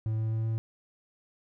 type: tone with pitch steps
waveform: triangle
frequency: 110 / 110.7 / 111.41 / 112.12 Hz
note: A2 / A2 / A2 / A2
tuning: 0 / +11 / +22 / +33 cents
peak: -25 dBFS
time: 0.06-0.58 s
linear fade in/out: 0 ms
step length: 130 ms
effects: none